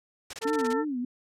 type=noise bursts; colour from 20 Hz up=white; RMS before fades=-36 dBFS; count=8; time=0.3-0.732 s; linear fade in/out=5 ms; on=33 ms; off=24 ms
type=harmonic tone; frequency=447.7 Hz; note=A4; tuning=30 cents sharp; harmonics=1 / 2 / 3 / 4; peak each=-27 / -33 / -35 / -38 dBFS; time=0.41-0.85 s; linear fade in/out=50 ms
type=tone with vibrato; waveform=sine; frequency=273.1 Hz; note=C#4; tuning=26 cents flat; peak=-28 dBFS; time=0.45-1.05 s; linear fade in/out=5 ms; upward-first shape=sine; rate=3.2 Hz; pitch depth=200 cents each way
effects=low-pass 7000 Hz 12 dB/octave